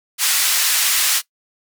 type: band-pass noise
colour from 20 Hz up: white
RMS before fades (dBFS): -17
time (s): 0.18-1.22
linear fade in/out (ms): 50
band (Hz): 1400 to 12000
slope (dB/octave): 12
effects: noise-tail reverb RT60 0.1 s tail -19 dB re dry